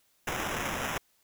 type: noise with sample-and-hold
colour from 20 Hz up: blue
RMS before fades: -33 dBFS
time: 0.27-0.98 s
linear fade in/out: 5 ms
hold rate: 4410 Hz
effects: white hiss -69 dBFS RMS until 1.23 s